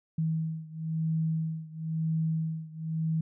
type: beating tone pair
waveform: sine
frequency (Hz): 160 / 160.99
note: D#3 / E3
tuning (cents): +49 / -41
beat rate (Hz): 0.99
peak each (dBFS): -30 / -32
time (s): 0.18-3.21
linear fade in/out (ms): 5
effects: none